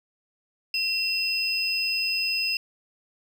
triangle tone pair together, 2710 / 5041 Hz, E7 / D#8, +47 / +22 cents, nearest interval major seventh, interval 1075 cents, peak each -25 dBFS, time 0.74-2.57 s, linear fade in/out 2 ms, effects none

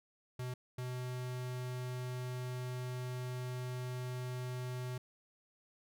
square tone bursts at uneven times, 125.8 Hz, B2, 32 cents sharp, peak -39 dBFS, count 2, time 0.39-0.54 / 0.78-4.98 s, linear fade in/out 5 ms, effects none

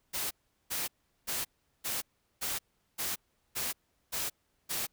white noise bursts, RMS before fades -34 dBFS, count 9, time 0.13-4.87 s, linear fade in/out 20 ms, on 180 ms, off 390 ms, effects pink hiss -75 dBFS RMS until 4.92 s

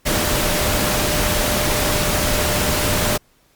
sine tone in noise, 599 Hz, D5, 34 cents sharp, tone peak -26 dBFS, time 0.05-3.18 s, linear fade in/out 20 ms, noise pink, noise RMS -19 dBFS, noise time 0.05-3.18 s, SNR -10 dB, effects pink hiss -58 dBFS RMS until 3.55 s + Opus 48 kbps

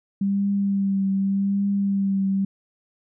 sine tone with vibrato, 197 Hz, G3, 9 cents sharp, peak -19 dBFS, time 0.21-2.45 s, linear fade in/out 5 ms, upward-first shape triangle, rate 0.85 Hz, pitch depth 30 cents each way, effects none

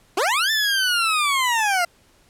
20% pulse linear two-way sweep, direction up then down, 326.9 to 1783 to 680 Hz, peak -13 dBFS, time 0.17-1.85 s, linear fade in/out 5 ms, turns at 0.51 s, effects pink hiss -57 dBFS RMS until 2.29 s + low-pass 12000 Hz 12 dB/octave

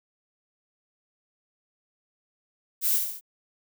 violet noise with echo, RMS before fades -24 dBFS, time 2.81-3.01 s, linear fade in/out 50 ms, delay 67 ms, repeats 3, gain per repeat -5 dB, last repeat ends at 3.211 s, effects none

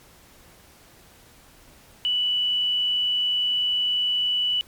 sine tone, 2963 Hz, F#7, 2 cents sharp, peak -20 dBFS, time 2.05-4.61 s, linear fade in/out 0 ms, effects pink hiss -52 dBFS RMS until 4.67 s + MP3 96 kbps

